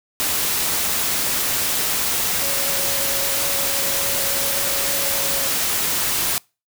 sine tone in noise, 554.4 Hz, C#5, in tune, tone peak -31 dBFS, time 2.42-5.48 s, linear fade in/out 0 ms, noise white, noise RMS -21 dBFS, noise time 0.2-6.38 s, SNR -13 dB, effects noise-tail reverb RT60 0.3 s tail -26 dB re dry

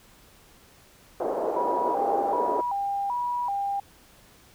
pink band-pass noise, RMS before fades -28 dBFS, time 1.2-2.61 s, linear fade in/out 2 ms, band 370 to 790 Hz, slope 24 dB/octave
sine tone with vibrato, 881 Hz, A5, 2 cents sharp, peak -25 dBFS, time 1.56-3.8 s, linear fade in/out 5 ms, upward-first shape square, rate 1.3 Hz, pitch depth 170 cents each way
effects pink hiss -55 dBFS RMS until 4.54 s

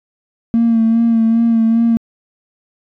triangle tone with vibrato, 228.3 Hz, A#3, 36 cents flat, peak -6 dBFS, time 0.54-1.97 s, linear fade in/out 0 ms, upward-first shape sine, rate 2.5 Hz, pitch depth 30 cents each way, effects tanh soft clip ceiling -6 dBFS

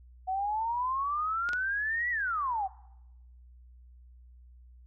sine exponential two-way sweep, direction up then down, 740 to 1975.5 to 740 Hz, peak -28 dBFS, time 0.27-2.68 s, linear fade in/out 20 ms, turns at 2.1 s
clicks, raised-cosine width 0.2 ms, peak -22 dBFS, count 2, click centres 1.49 / 1.533 s
effects noise-tail reverb RT60 0.9 s tail -21 dB re dry + added 61 Hz sine -51 dBFS peak until 4.86 s

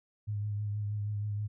sine tone with vibrato, 104 Hz, G#2, 3 cents sharp, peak -31 dBFS, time 0.27-1.48 s, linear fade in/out 20 ms, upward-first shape triangle, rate 6.3 Hz, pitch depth 34 cents each way, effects none

